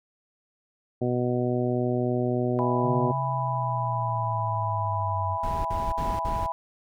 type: harmonic tone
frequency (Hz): 123.47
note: B2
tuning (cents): 0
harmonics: 1 / 2 / 3 / 4 / 5 / 6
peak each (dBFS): -28 / -28 / -28 / -34 / -32 / -37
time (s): 1.01-3.12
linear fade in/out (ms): 10
type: chord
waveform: sine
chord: E major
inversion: none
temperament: just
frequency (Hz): 659.3 / 824.1 / 988.9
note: E5 / G#5 / B5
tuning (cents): 0 / -14 / +2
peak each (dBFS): -34 / -33 / -28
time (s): 2.59-6.52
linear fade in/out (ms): 0
type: linear sweep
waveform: sine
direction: down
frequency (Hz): 141.1 to 94.6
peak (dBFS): -28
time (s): 2.82-5.38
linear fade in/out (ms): 50
type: noise bursts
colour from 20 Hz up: brown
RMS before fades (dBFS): -31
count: 4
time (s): 5.43-6.466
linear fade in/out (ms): 5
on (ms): 220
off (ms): 52
effects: none